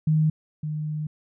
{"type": "tone pair in turn", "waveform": "sine", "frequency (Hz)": [155.56, 152.71], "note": ["D#3", "D#3"], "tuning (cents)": [0, -32], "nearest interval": "unison", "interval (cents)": 32, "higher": "first", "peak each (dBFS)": [-17, -26], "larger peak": "first", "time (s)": [[0.07, 0.3], [0.63, 1.07]], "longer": "second", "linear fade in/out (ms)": 5, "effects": []}